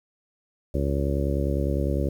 harmonic tone, 69.9 Hz, C#2, 15 cents sharp, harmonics 1 / 2 / 3 / 4 / 5 / 6 / 7 / 8, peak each -25 / -29 / -33 / -32 / -32 / -36 / -35 / -33 dBFS, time 0.74-2.09 s, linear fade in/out 5 ms, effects 9-bit

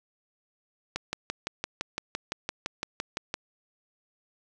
click train, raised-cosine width 0.2 ms, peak -13 dBFS, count 15, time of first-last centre 0.96-3.341 s, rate 5.88 Hz, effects none

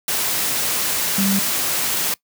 sine tone in noise, 196 Hz, G3, in tune, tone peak -17 dBFS, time 1.18-1.39 s, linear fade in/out 2 ms, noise white, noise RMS -21 dBFS, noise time 0.08-2.14 s, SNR +1 dB, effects noise-tail reverb RT60 0.1 s tail -22 dB re dry + high-pass 100 Hz 12 dB/octave

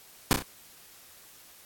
pink noise with echo, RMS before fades -20 dBFS, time 0.31-0.33 s, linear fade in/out 0 ms, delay 31 ms, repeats 3, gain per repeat -6 dB, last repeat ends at 0.423 s, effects white hiss -53 dBFS RMS until 1.65 s + AAC 64 kbps

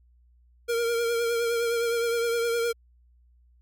square tone with vibrato, 467 Hz, A#4, 3 cents sharp, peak -24 dBFS, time 0.68-2.73 s, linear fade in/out 20 ms, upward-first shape triangle, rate 9.7 Hz, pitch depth 37 cents each way, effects added 60 Hz sine -56 dBFS peak until 3.61 s + MP3 96 kbps

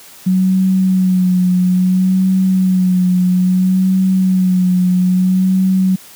sine tone with vibrato, 185 Hz, F#3, in tune, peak -9 dBFS, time 0.26-5.96 s, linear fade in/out 10 ms, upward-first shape sine, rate 0.6 Hz, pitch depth 33 cents each way, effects white hiss -39 dBFS RMS until 6.15 s + high-pass 100 Hz 12 dB/octave

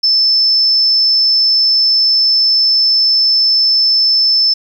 sine tone, 5274 Hz, E8, in tune, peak -8 dBFS, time 0.03-4.54 s, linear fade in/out 10 ms, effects 7-bit

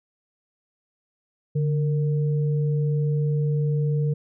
sine tone pair together, 146.5 / 461.5 Hz, D3 / A#4, -4 / -17 cents, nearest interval octave + minor sixth, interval 1987 cents, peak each -20 / -31 dBFS, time 1.55-4.14 s, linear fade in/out 10 ms, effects none

